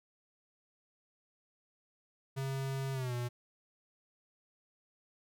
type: tone with pitch glide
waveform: square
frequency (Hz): 135 to 121.67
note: C#3 to B2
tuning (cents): -45 to -25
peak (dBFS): -35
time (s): 2.36-3.29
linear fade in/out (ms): 20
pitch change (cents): -180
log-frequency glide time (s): 2.93-3.14
effects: none